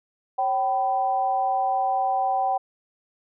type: tone with amplitude modulation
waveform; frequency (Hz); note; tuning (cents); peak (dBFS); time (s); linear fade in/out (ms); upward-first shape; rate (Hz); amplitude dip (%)
sine; 771; G5; -29; -17; 0.38-2.58; 10; sine; 224; 70
effects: none